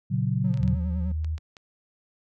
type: chord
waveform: sine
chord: F# major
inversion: first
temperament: equal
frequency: 116.54 / 138.59 / 185 Hz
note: A#2 / C#3 / F#3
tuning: 0 / 0 / 0 cents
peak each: -26 / -26 / -28 dBFS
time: 0.1-0.77 s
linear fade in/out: 20 ms
type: tone with vibrato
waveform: triangle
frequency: 180 Hz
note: F#3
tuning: 47 cents flat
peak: -28 dBFS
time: 0.44-1.12 s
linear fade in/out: 5 ms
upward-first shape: sine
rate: 9.8 Hz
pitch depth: 69 cents each way
type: clicks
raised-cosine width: 0.2 ms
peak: -28 dBFS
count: 7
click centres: 0.541 / 0.574 / 0.631 / 0.678 / 1.246 / 1.38 / 1.568 s
type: tone with pitch glide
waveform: sine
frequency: 77.78 to 78.64 Hz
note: D#2 to D#2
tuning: 0 to +19 cents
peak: -25 dBFS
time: 0.58-1.39 s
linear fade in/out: 50 ms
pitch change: +19 cents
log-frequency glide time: 1.12-1.26 s
effects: none